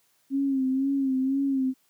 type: tone with vibrato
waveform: sine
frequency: 268.6 Hz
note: C4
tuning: 46 cents sharp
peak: -22 dBFS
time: 0.3-1.74 s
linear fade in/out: 50 ms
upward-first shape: sine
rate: 2 Hz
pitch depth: 55 cents each way
effects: white hiss -67 dBFS RMS until 1.89 s + high-pass 80 Hz 12 dB/octave